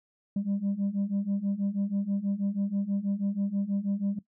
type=beating tone pair; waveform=sine; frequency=196 / 202.2 Hz; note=G3 / G#3; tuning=0 / -46 cents; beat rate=6.2 Hz; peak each=-29 / -27 dBFS; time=0.36-4.19 s; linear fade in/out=5 ms; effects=noise-tail reverb RT60 0.1 s tail -17 dB re dry + tanh soft clip ceiling -23 dBFS